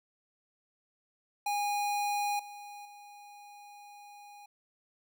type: tone with level steps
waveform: square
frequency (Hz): 820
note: G#5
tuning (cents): -22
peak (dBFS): -30 / -45 / -50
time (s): 1.46-4.46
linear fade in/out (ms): 5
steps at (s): 2.39 / 2.85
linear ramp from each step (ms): 5
effects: none